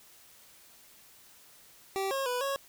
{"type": "tone with pitch steps", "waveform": "25% pulse", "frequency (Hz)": [388.1, 542, 494.1, 551], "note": ["G4", "C#5", "B4", "C#5"], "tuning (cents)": [-17, -39, 1, -11], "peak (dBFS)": -26, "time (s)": [1.96, 2.56], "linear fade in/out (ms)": 0, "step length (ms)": 150, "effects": ["white hiss -57 dBFS RMS until 2.68 s"]}